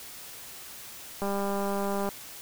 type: click train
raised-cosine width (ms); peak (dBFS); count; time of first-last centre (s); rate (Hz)
1; -18; 174; 1.22-2.089; 199
effects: white hiss -44 dBFS RMS until 2.41 s